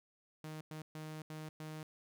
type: tone bursts at uneven times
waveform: sawtooth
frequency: 155.56 Hz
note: D#3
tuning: in tune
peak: -40 dBFS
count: 5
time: 0.44-0.61 / 0.71-0.82 / 0.95-1.22 / 1.3-1.49 / 1.6-1.83 s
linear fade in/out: 2 ms
effects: none